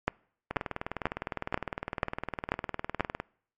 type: two click trains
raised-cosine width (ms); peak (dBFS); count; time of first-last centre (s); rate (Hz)
0.5; -10 / -17; 7 / 54; 0.08-3.007 / 0.51-3.2; 2.05 / 19.7
effects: noise-tail reverb RT60 0.6 s tail -25 dB re dry + MP3 64 kbps